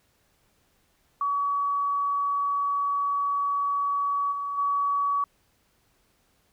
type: tone with level steps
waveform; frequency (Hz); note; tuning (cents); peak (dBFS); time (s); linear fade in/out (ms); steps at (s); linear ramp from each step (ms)
sine; 1134; C#6; +39; -23 / -28 / -22; 1.21-5.24; 2; 4.31 / 4.57; 20
effects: pink hiss -67 dBFS RMS until 6.52 s